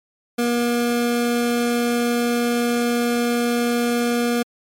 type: tone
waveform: 25% pulse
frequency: 238.7 Hz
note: A#3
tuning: 41 cents sharp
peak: -14 dBFS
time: 0.38-4.43 s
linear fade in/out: 10 ms
effects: MP3 64 kbps